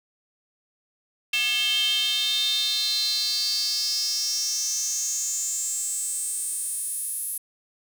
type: tone with high-pass filter sweep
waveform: square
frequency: 242 Hz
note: B3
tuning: 35 cents flat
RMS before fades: -26 dBFS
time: 1.33-7.38 s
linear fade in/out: 5 ms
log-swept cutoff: 2800 to 11000 Hz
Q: 7.9
effects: none